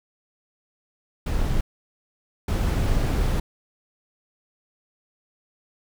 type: noise bursts at uneven times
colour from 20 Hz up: brown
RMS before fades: -22 dBFS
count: 2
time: 1.26-1.61 / 2.48-3.4 s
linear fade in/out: 5 ms
effects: none